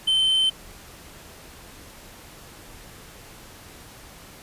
triangle tone, 3084 Hz, G7, 29 cents flat, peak -16 dBFS, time 0.07-0.5 s, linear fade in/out 10 ms, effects pink hiss -45 dBFS RMS until 4.42 s + resampled to 32000 Hz

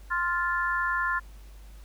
harmonic tone, 349.2 Hz, F4, in tune, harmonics 3 / 4 / 5, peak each -29 / -29 / -29 dBFS, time 0.1-1.2 s, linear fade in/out 20 ms, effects added 50 Hz sine -44 dBFS peak until 1.84 s + pink hiss -58 dBFS RMS until 1.84 s

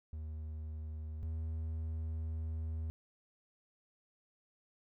triangle tone pair in turn, 77.78 / 79.83 Hz, D#2 / D#2, 0 / +45 cents, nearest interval unison, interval 45 cents, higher second, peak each -38 / -34 dBFS, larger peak second, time 0.13-1.23 / 1.23-2.9 s, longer second, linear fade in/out 0 ms, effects none

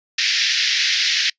white band-pass noise, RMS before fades -19 dBFS, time 0.18-1.3 s, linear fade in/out 5 ms, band 1700 to 5500 Hz, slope 48 dB/octave, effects noise-tail reverb RT60 0.1 s tail -25 dB re dry + resampled to 16000 Hz

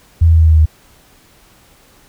sine tone with pitch steps, 82.8 / 81.94 / 81.1 / 80.26 / 79.43 / 78.61 / 77.79 Hz, E2 / E2 / E2 / E2 / D#2 / D#2 / D#2, +8 / -10 / -28 / -46 / +36 / +18 / 0 cents, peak -5 dBFS, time 0.21-0.658 s, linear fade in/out 10 ms, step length 64 ms, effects pink hiss -48 dBFS RMS until 2.08 s

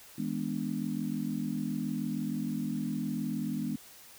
sine chord, E dominant seventh, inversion none, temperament equal with one note detuned, 161.05 / 207.7 / 246.9 / 293.7 Hz, E3 / G#3 / B3 / D4, -40 / 0 / 0 / 0 cents, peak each -38 / -35 / -35 / -38 dBFS, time 0.18-3.76 s, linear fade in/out 5 ms, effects white hiss -53 dBFS RMS until 4.18 s

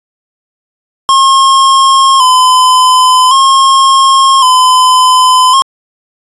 square tone with vibrato, 1046.5 Hz, C6, in tune, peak -4 dBFS, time 1.09-5.62 s, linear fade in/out 0 ms, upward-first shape square, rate 0.45 Hz, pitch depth 48 cents each way, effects resampled to 24000 Hz

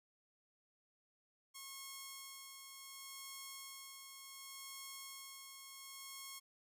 5% pulse tone with tremolo, 1087 Hz, C#6, 34 cents flat, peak -36 dBFS, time 1.54-6.4 s, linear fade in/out 20 ms, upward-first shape sine, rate 0.68 Hz, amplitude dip 40%, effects none

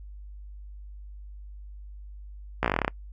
slowing click train, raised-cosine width 0.5 ms, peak -8 dBFS, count 12, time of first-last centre 2.63-2.88 s, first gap 15 ms, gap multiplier 1.08, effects noise-tail reverb RT60 0.1 s tail -25 dB re dry + added 50 Hz sine -40 dBFS peak until 3.12 s

